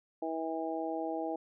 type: harmonic tone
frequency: 161.9 Hz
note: E3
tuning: 31 cents flat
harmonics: 2 / 3 / 4 / 5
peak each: -37 / -40 / -38 / -39 dBFS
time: 0.22-1.36 s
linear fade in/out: 5 ms
effects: none